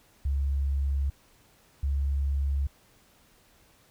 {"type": "tone pair in turn", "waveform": "sine", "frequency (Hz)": [69.2, 69.53], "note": ["C#2", "C#2"], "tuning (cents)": [-2, 6], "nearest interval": "unison", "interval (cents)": 8, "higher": "second", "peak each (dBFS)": [-24, -24], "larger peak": "neither", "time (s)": [[0.25, 1.1], [1.83, 2.67]], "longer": "first", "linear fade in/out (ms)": 5, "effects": ["pink hiss -61 dBFS RMS until 3.9 s"]}